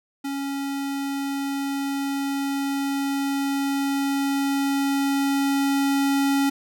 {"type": "tone with level ramp", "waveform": "square", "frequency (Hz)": 277.2, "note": "C#4", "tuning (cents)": 0, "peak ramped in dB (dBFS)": [-27, -19], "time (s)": [0.24, 6.5], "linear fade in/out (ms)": 10, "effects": []}